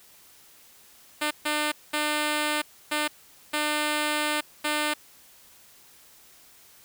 5% pulse tone bursts at uneven times, 300 Hz, D4, 37 cents sharp, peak -13 dBFS, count 6, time 1.21-1.31 / 1.45-1.72 / 1.93-2.62 / 2.91-3.08 / 3.53-4.41 / 4.64-4.94 s, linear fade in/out 10 ms, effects white hiss -54 dBFS RMS until 6.84 s

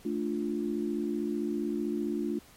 sine chord, D minor, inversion second, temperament equal, 220 / 293.7 / 349.2 Hz, A3 / D4 / F4, 0 / 0 / 0 cents, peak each -33 dBFS, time 0.05-2.39 s, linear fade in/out 5 ms, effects pink hiss -56 dBFS RMS until 2.56 s + MP3 64 kbps

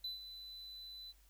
triangle tone with ADSR envelope, 4002 Hz, B7, 22 cents sharp, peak -37 dBFS, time 0.04-1.13 s, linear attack 5 ms, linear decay 140 ms, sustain -10 dB, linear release 29 ms, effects added 50 Hz sine -64 dBFS peak until 1.29 s + white hiss -71 dBFS RMS until 1.29 s

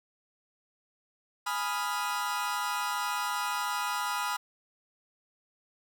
40% pulse chord, F half-diminished seventh, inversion first, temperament equal, 830.6 / 987.8 / 1244.5 / 1396.9 Hz, Ab5 / Cb6 / Eb6 / F6, 0 / 0 / 0 / 0 cents, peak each -36 / -33 / -35 / -35 dBFS, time 1.46-4.37 s, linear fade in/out 10 ms, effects none

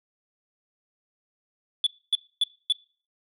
sine tone bursts, 3454 Hz, A7, 33 cents flat, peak -16 dBFS, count 4, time 1.84-2.724 s, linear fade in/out 2 ms, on 26 ms, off 260 ms, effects noise-tail reverb RT60 0.4 s tail -23 dB re dry + tanh soft clip ceiling -17 dBFS

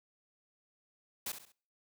white noise with echo, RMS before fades -38 dBFS, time 1.26-1.32 s, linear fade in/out 5 ms, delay 67 ms, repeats 3, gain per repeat -9 dB, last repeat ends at 1.521 s, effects noise-tail reverb RT60 0.5 s tail -26 dB re dry

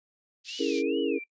white band-pass noise, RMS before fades -41 dBFS, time 0.44-0.83 s, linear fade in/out 50 ms, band 3000 to 5200 Hz, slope 24 dB/octave
sine tone with vibrato, 2637 Hz, E7, in tune, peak -38 dBFS, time 0.48-1.24 s, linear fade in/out 5 ms, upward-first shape sine, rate 2.4 Hz, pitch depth 200 cents each way
sine chord, A# half-diminished seventh, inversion first, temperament equal, 277.2 / 329.6 / 415.3 / 466.2 Hz, C#4 / E4 / G#4 / A#4, 0 / 0 / 0 / 0 cents, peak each -30 dBFS, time 0.59-1.19 s, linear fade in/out 20 ms
effects noise-tail reverb RT60 0.1 s tail -23 dB re dry + resampled to 16000 Hz

